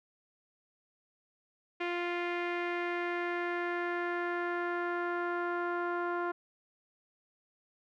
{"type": "tone with low-pass filter sweep", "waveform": "sawtooth", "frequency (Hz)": 349.2, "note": "F4", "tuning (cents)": 0, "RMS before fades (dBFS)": -34, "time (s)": [1.8, 6.32], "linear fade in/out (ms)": 10, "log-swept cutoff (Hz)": [2400, 1300], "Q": 2.8, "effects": []}